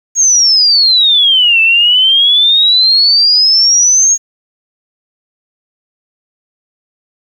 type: exponential two-way sweep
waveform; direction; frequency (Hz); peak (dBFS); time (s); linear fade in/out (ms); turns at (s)
sine; down then up; 6645 to 2637 to 6645; -5; 0.15-4.18; 50; 1.61
effects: 7-bit